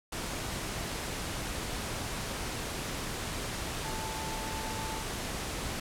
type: tone in noise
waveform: sine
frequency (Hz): 880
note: A5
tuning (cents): 0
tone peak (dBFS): -40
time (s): 3.84-5.02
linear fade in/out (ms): 5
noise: pink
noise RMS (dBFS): -36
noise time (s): 0.12-5.8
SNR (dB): -7
effects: low-pass 11000 Hz 12 dB/octave